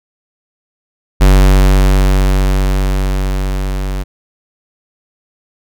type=tone with level ramp; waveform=square; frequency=47.63 Hz; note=G1; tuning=49 cents flat; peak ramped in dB=-4 to -17 dBFS; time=1.2-4.04 s; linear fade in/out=20 ms; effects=none